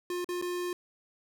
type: tone with dropouts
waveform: square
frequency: 355.2 Hz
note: F4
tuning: 29 cents sharp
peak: -32 dBFS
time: 0.1-0.73 s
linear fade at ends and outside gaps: 2 ms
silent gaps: 0.245-0.289 / 0.415-0.423 s
effects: none

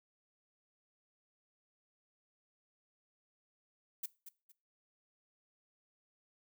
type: noise with echo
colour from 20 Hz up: violet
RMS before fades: -39 dBFS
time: 4.03-4.06 s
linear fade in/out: 5 ms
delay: 230 ms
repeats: 2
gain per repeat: -11 dB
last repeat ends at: 4.52 s
effects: noise-tail reverb RT60 0.3 s tail -20 dB re dry

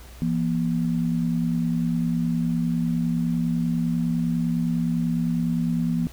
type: tone pair together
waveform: sine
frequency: 168.3 / 238.2 Hz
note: E3 / A#3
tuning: +36 / +38 cents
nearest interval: tritone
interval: 602 cents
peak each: -23 / -24 dBFS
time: 0.22-6.07 s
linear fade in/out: 0 ms
effects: added 60 Hz sine -42 dBFS peak until 6.12 s + pink hiss -48 dBFS RMS until 6.12 s

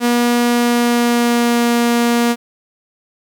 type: tone with pitch glide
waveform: sawtooth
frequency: 240.1 to 236.9 Hz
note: B3 to A#3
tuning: -49 to +28 cents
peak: -8 dBFS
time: 0-2.36 s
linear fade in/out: 50 ms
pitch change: -23 cents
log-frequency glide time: 0.47-1.72 s
effects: 8-bit

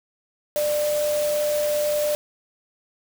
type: tone in noise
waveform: sine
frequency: 595 Hz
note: D5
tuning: 22 cents sharp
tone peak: -20 dBFS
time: 0.56-2.15 s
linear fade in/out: 0 ms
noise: white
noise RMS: -32 dBFS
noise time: 0.56-2.15 s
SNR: +9 dB
effects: none

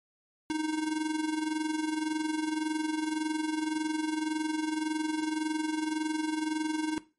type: tone with amplitude modulation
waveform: square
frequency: 311.1 Hz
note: D#4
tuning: in tune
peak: -27 dBFS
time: 0.5-6.98 s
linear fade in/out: 0 ms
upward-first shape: sine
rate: 21.8 Hz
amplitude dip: 70%
effects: noise-tail reverb RT60 0.3 s tail -17 dB re dry + MP3 48 kbps

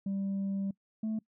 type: tone pair in turn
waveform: sine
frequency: 196 / 218.6 Hz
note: G3 / A3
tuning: 0 / -11 cents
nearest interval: major second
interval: 189 cents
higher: second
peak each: -28 dBFS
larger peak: neither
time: 0.06-0.71 / 1.03-1.19 s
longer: first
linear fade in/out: 5 ms
effects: noise-tail reverb RT60 0.1 s tail -23 dB re dry + tanh soft clip ceiling -29 dBFS

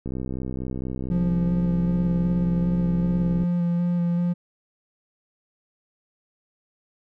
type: click train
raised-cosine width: 3 ms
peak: -18 dBFS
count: 218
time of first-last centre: 0.06-3.435 s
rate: 64.3 Hz
type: tone with vibrato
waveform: triangle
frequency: 173.8 Hz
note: F3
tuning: 8 cents flat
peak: -18 dBFS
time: 1.1-4.34 s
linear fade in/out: 20 ms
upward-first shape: square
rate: 2.6 Hz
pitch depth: 12 cents each way
effects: none

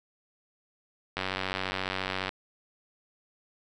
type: click train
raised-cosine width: 0.3 ms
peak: -14 dBFS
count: 107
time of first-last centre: 1.17-2.292 s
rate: 94.5 Hz
effects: none

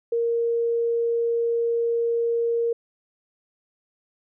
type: tone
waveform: sine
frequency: 466.2 Hz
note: A#4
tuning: in tune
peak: -20 dBFS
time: 0.12-2.73 s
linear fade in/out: 5 ms
effects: none

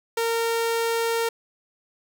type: tone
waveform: sawtooth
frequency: 460 Hz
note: A#4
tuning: 23 cents flat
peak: -18 dBFS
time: 0.17-1.29 s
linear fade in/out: 5 ms
effects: none

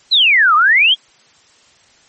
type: exponential two-way sweep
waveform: sine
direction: down then up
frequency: 4186 to 1181 to 3369 Hz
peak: -7 dBFS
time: 0.11-0.95 s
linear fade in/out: 20 ms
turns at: 0.55 s
effects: white hiss -50 dBFS RMS until 2.08 s + MP3 32 kbps

